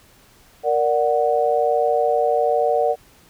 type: chord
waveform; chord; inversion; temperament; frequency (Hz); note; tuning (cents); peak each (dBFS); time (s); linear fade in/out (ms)
sine; Bb augmented; none; equal; 466.2 / 587.3 / 740; Bb4 / D5 / F#5; 0 / 0 / 0; -20; 0.63-2.96; 50
effects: pink hiss -52 dBFS RMS until 3.29 s